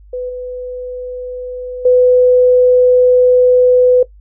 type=tone with level steps; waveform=sine; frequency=499.8 Hz; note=B4; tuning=21 cents sharp; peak=-18 / -21 / -5 dBFS; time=0.13-4.03 s; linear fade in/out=5 ms; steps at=0.29 / 1.85 s; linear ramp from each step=5 ms; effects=noise-tail reverb RT60 0.1 s tail -17 dB re dry + added 50 Hz sine -38 dBFS peak until 4.2 s